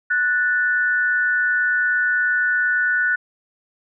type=tone pair together; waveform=sine; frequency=1477 / 1759.6 Hz; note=F#6 / A6; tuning=-3 / 0 cents; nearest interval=minor third; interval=303 cents; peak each=-17 / -23 dBFS; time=0.1-3.16 s; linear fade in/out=10 ms; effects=none